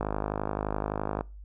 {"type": "click train", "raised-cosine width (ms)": 1, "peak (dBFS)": -15, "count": 63, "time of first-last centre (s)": [0.01, 1.209], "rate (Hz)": 51.7, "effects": ["noise-tail reverb RT60 0.3 s tail -24 dB re dry", "added 50 Hz sine -42 dBFS peak until 1.44 s"]}